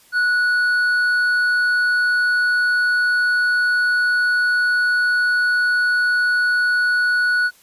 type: tone with hard clipping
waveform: sine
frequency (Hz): 1469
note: F#6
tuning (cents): -13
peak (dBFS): -16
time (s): 0.12-7.51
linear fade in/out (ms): 50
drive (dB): 4
effects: white hiss -52 dBFS RMS until 7.62 s + resampled to 32000 Hz